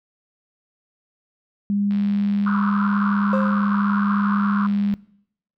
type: tone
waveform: sine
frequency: 202.3 Hz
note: G#3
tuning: 45 cents flat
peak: -18 dBFS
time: 1.7-4.94 s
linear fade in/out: 0 ms
type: click train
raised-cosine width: 0.3 ms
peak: -25 dBFS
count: 242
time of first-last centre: 1.91-4.938 s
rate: 79.6 Hz
type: band-pass noise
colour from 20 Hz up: pink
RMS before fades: -27 dBFS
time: 2.46-4.67 s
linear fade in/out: 5 ms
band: 1000 to 1500 Hz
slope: 96 dB/octave
type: tone with exponential decay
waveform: triangle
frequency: 530 Hz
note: C5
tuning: 22 cents sharp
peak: -18 dBFS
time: 3.33-3.84 s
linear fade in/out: 2 ms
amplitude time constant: 110 ms
effects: noise-tail reverb RT60 0.7 s tail -21 dB re dry